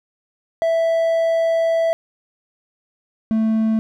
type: tone pair in turn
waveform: triangle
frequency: 659.3 / 220.9 Hz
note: E5 / A3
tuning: 0 / +7 cents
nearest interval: octave + perfect fifth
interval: 1893 cents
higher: first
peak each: -13 dBFS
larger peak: neither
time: 0.62-1.93 / 3.31-3.79 s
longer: first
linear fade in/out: 0 ms
effects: none